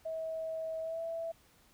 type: tone with pitch glide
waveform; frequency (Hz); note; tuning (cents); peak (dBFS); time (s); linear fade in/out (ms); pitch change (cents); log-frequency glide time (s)
sine; 644 to 661; E5 to E5; -41 to +5; -35; 0.05-1.32; 10; +46; 0.81-1.01
effects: pink hiss -65 dBFS RMS until 1.73 s